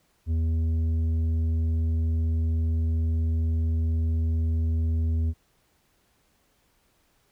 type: tone with tanh clipping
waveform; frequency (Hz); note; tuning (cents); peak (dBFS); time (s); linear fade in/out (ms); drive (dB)
sine; 81.1; E2; -28; -23; 0.26-5.34; 50; 7
effects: pink hiss -67 dBFS RMS until 7.31 s